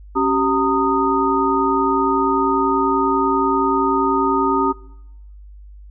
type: tone cluster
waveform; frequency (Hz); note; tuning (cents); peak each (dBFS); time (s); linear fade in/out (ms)
sine; 275.1 / 385.4 / 915 / 1241; C#4 / G4 / A#5 / D#6; -13 / -29 / -32 / -5; -20; 0.15-4.73; 20
effects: noise-tail reverb RT60 0.9 s tail -22 dB re dry + added 50 Hz sine -37 dBFS peak until 5.9 s